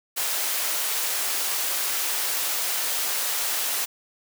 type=high-pass noise; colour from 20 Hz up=white; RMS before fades=-26 dBFS; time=0.16-3.86 s; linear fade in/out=20 ms; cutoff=500 Hz; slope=12 dB/octave; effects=none